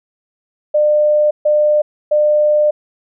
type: tone bursts at uneven times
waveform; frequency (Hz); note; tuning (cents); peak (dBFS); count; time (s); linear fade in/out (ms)
sine; 600; D5; +37; -9; 3; 0.74-1.31 / 1.45-1.82 / 2.11-2.71; 10
effects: none